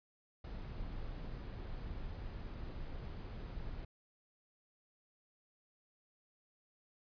brown noise, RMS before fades -44 dBFS, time 0.44-3.85 s, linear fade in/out 5 ms, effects resampled to 11025 Hz

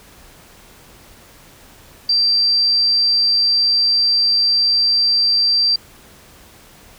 sine tone, 4699 Hz, D8, in tune, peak -12 dBFS, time 2.09-5.76 s, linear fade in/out 5 ms, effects pink hiss -45 dBFS RMS until 6.98 s

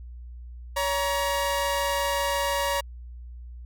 sawtooth tone pair together, 563.1 / 947 Hz, C#5 / A#5, +27 / +27 cents, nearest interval major sixth, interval 900 cents, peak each -23 dBFS, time 0.76-2.81 s, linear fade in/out 10 ms, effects added 60 Hz sine -38 dBFS peak until 3.65 s

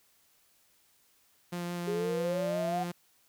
sawtooth tone with vibrato, 174.61 Hz, F3, in tune, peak -30 dBFS, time 1.52-2.92 s, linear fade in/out 10 ms, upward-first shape triangle, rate 5.9 Hz, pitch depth 13 cents each way
sine exponential sweep, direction up, 402.3 to 740 Hz, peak -30 dBFS, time 1.87-2.84 s, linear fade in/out 10 ms
effects white hiss -67 dBFS RMS until 3.28 s

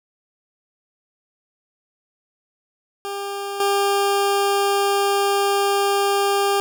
20% pulse tone with level steps, 400 Hz, G4, 35 cents sharp, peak -21 / -12 dBFS, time 3.05-6.6 s, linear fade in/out 0 ms, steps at 3.6 s, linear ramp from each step 2 ms, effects none

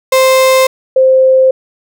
35% pulse / sine tone pair in turn, 523 / 523 Hz, C5 / C5, -1 / -1 cents, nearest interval unison, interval 0 cents, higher neither, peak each -4 dBFS, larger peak neither, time 0.12-0.67 / 0.96-1.51 s, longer neither, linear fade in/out 5 ms, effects none

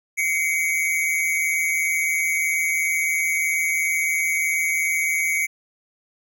square tone pair together, 2090 / 2253 Hz, C7 / C#7, -2 / +28 cents, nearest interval minor second, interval 130 cents, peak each -25 / -22 dBFS, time 0.17-5.47 s, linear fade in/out 20 ms, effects none

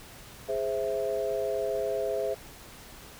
sine chord, Ab augmented, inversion none, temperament equal, 415.3 / 523.3 / 659.3 Hz, Ab4 / C5 / E5, 0 / 0 / 0 cents, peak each -31 dBFS, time 0.48-2.35 s, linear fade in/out 20 ms, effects tanh soft clip ceiling -17 dBFS + pink hiss -48 dBFS RMS until 3.19 s

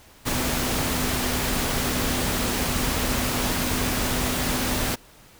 sine tone in noise, 250 Hz, B3, 21 cents sharp, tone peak -31 dBFS, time 0.25-4.96 s, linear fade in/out 20 ms, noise pink, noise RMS -25 dBFS, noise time 0.25-4.96 s, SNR -9 dB, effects pink hiss -51 dBFS RMS until 5.39 s

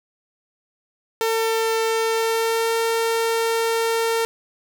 sawtooth tone with pitch glide, 449.9 to 455.7 Hz, A4 to A#4, +39 to -39 cents, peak -15 dBFS, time 1.21-4.25 s, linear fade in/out 0 ms, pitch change +22 cents, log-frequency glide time 2.06-2.74 s, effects none

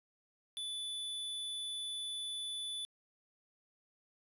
square tone, 3480 Hz, A7, 20 cents flat, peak -39 dBFS, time 0.57-2.85 s, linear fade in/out 0 ms, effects resampled to 32000 Hz + 11-bit

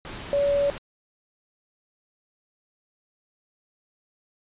sine tone in noise, 568 Hz, C#5, 42 cents sharp, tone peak -19 dBFS, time 0.33-0.7 s, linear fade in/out 0 ms, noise pink, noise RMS -37 dBFS, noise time 0.05-0.78 s, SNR +15 dB, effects resampled to 8000 Hz

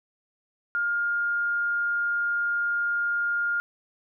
sine tone, 1412 Hz, F6, 19 cents sharp, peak -23 dBFS, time 0.75-3.6 s, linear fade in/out 0 ms, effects none

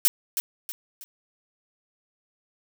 blue noise with echo, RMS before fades -18 dBFS, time 0.05-0.08 s, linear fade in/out 0 ms, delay 320 ms, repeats 3, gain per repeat -8 dB, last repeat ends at 1.04 s, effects none

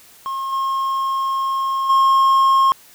triangle tone with level steps, 1075 Hz, C6, 47 cents sharp, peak -20 / -16 / -9 dBFS, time 0.26-2.72 s, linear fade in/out 0 ms, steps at 0.52 / 1.89 s, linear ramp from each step 10 ms, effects white hiss -47 dBFS RMS until 2.94 s

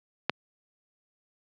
click, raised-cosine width 0.3 ms, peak -7 dBFS, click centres 0.296 s, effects high-pass 150 Hz 12 dB/octave + low-pass 5000 Hz 12 dB/octave

